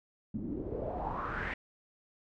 pink noise with low-pass filter sweep, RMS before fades -37 dBFS, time 0.34-1.54 s, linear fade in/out 5 ms, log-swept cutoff 220 to 2100 Hz, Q 5.5, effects none

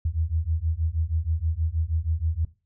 sine beating tone pair, 77.78 / 84.08 Hz, D#2 / E2, 0 / +35 cents, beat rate 6.3 Hz, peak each -26 dBFS, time 0.05-2.45 s, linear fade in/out 5 ms, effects noise-tail reverb RT60 0.3 s tail -17 dB re dry

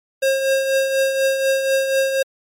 square tone with tremolo, 537 Hz, C5, 45 cents sharp, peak -14 dBFS, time 0.22-2.23 s, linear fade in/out 10 ms, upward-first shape triangle, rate 4.1 Hz, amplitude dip 55%, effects MP3 64 kbps

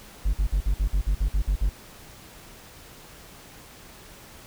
triangle tone bursts, 48.28 Hz, G1, 26 cents flat, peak -17 dBFS, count 11, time 0.25-1.695 s, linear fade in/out 10 ms, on 85 ms, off 51 ms, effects pink hiss -47 dBFS RMS until 4.46 s

